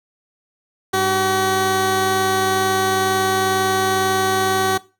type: tone pair together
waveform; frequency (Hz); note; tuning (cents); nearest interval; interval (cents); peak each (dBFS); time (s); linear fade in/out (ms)
15% pulse; 100.45 / 379.7; G2 / F#4; +43 / +45; octave + major seventh; 2302; -21 / -10; 0.93-4.78; 10
effects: noise-tail reverb RT60 0.3 s tail -19 dB re dry